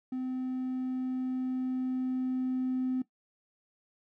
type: tone with level ramp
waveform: triangle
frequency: 256.7 Hz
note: C4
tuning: 33 cents flat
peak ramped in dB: -29 to -24 dBFS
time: 0.12-3.02 s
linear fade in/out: 5 ms
effects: noise-tail reverb RT60 0.1 s tail -19 dB re dry + tanh soft clip ceiling -25 dBFS